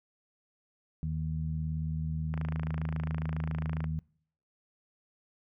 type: harmonic tone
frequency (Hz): 78.5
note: D#2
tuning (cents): +16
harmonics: 1 / 2 / 3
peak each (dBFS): -35 / -32 / -46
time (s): 1.03-3.99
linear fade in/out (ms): 0
type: click train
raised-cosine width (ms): 0.5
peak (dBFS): -25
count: 42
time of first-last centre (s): 2.34-3.842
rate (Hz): 27.3
effects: noise-tail reverb RT60 0.6 s tail -25 dB re dry